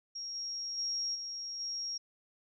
sine tone with level steps, 5590 Hz, F8, 1 cent sharp, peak -38 / -36 / -32 / -38 / -35 dBFS, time 0.15-1.98 s, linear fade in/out 10 ms, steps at 0.34 / 0.77 / 1.14 / 1.59 s, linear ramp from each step 20 ms, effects none

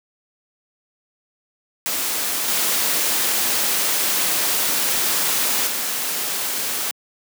white noise with level steps, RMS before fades -23 / -20 / -24 dBFS, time 1.86-6.91 s, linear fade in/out 0 ms, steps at 2.48 / 5.67 s, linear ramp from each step 2 ms, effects high-pass 200 Hz 12 dB/octave

